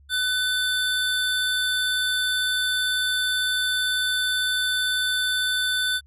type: tone pair together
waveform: square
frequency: 1503 / 3527 Hz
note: F#6 / A7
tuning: +27 / +3 cents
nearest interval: octave + minor third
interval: 1476 cents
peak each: -25 dBFS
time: 0.09-6.01 s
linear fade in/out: 50 ms
effects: added 70 Hz sine -50 dBFS peak until 6.06 s + resampled to 32000 Hz